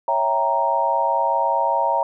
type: chord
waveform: sine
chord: C# diminished seventh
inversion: none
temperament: equal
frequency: 554.4 / 659.3 / 784 / 932.3 Hz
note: C#5 / E5 / G5 / Bb5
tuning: 0 / 0 / 0 / 0 cents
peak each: -25 / -24 / -25 / -19 dBFS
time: 0.08-2.03 s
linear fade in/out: 2 ms
effects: none